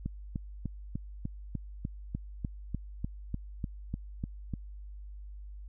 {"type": "click train", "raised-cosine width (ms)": 5, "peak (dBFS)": -21, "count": 16, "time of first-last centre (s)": [0.06, 4.538], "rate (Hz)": 3.35, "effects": ["added 50 Hz sine -42 dBFS peak until 5.68 s"]}